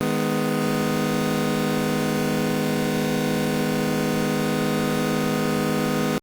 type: chord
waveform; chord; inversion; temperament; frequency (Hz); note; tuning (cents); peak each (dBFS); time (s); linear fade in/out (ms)
25% pulse; G# minor; second; just; 155.74 / 207.7 / 249.2; D#3 / G#3 / B3; +2 / 0 / +16; -23 / -21 / -21; 0.01-6.18; 0
effects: Opus 24 kbps